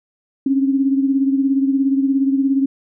sine beating tone pair, 270.2 / 287.2 Hz, C#4 / D4, -44 / -39 cents, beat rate 17 Hz, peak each -14 / -22 dBFS, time 0.46-2.66 s, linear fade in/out 5 ms, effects none

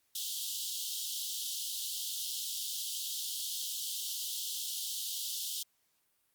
pink high-pass noise, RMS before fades -38 dBFS, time 0.15-5.63 s, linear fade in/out 5 ms, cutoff 3000 Hz, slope 96 dB/octave, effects white hiss -75 dBFS RMS until 6.34 s + Opus 48 kbps

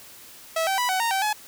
sawtooth tone with pitch steps, 650 / 772 / 985 / 751 / 925 / 772 / 848 Hz, E5 / G5 / B5 / F#5 / A#5 / G5 / G#5, -24 / -27 / -5 / +26 / -14 / -27 / +36 cents, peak -18 dBFS, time 0.56-1.33 s, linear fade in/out 5 ms, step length 110 ms, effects white hiss -46 dBFS RMS until 1.47 s

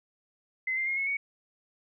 sine tone with pitch steps, 2051 / 2095 / 2141 / 2187 / 2234 Hz, C7 / C7 / C7 / C#7 / C#7, -35 / +2 / +39 / -24 / +13 cents, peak -27 dBFS, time 0.67-1.17 s, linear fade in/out 5 ms, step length 100 ms, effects none

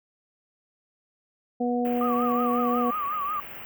harmonic tone, 243.4 Hz, B3, 25 cents flat, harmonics 1 / 2 / 3, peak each -25 / -28 / -30 dBFS, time 1.6-2.91 s, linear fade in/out 10 ms
white band-stop noise, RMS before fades -40 dBFS, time 1.85-3.65 s, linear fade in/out 0 ms, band 3000 to 15000 Hz, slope 96 dB/octave
sine tone with vibrato, 1184 Hz, D6, 14 cents sharp, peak -26 dBFS, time 2.01-3.4 s, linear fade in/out 2 ms, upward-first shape triangle, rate 5.5 Hz, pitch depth 120 cents each way
effects none

